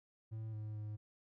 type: tone with pitch steps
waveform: triangle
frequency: 110.4 / 107.3 / 106.2 Hz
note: A2 / A2 / G#2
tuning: +6 / -43 / +39 cents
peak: -39 dBFS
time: 0.31-0.97 s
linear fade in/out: 20 ms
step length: 220 ms
effects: none